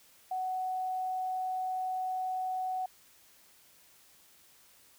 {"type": "tone", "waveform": "sine", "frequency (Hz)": 745, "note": "F#5", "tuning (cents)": 12, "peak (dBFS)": -31, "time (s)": [0.31, 2.86], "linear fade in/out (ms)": 5, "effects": ["white hiss -61 dBFS RMS until 4.98 s"]}